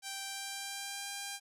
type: tone with pitch glide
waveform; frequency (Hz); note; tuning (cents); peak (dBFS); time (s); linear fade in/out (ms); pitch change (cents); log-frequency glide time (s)
5% pulse; 784 to 799.5; G5 to G5; 0 to +34; -27; 0.02-1.4; 50; +34; 0.23-1.09
effects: none